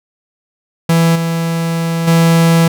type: tone with level steps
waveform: 45% pulse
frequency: 165.8 Hz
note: E3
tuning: 10 cents sharp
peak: -8 / -14 / -7 dBFS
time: 0.89-2.68 s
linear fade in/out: 5 ms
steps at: 1.15 / 2.07 s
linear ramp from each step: 10 ms
effects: none